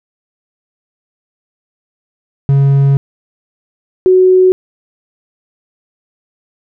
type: tone pair in turn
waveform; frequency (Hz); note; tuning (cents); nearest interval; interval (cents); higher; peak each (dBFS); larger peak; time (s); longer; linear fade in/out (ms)
triangle / sine; 138.59 / 370.9; C#3 / F#4; 0 / +4; octave + perfect fourth; 1704; second; -4; neither; 2.49-2.97 / 4.06-4.52; first; 0
effects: none